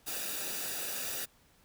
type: noise with comb filter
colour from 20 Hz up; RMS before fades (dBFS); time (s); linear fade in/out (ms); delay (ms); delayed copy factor
white; -37; 0.06-1.26; 20; 0.94; -0.6
effects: pink hiss -65 dBFS RMS until 1.64 s